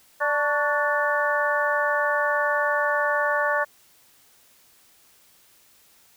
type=harmonic tone with a mistuned harmonic; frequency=293.7 Hz; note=D4; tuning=in tune; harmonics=2 / 3 / 4 / 5 / 6; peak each=-25 / -29 / -27 / -27 / -26 dBFS; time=0.2-3.65 s; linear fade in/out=20 ms; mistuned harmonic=4; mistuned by=-68 cents; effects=white hiss -57 dBFS RMS until 6.16 s